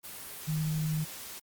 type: tone in noise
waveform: sine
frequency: 155.56 Hz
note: D#3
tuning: in tune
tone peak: -28 dBFS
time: 0.47-1.05 s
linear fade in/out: 20 ms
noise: white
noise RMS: -43 dBFS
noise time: 0.03-1.4 s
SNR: +12 dB
effects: Opus 32 kbps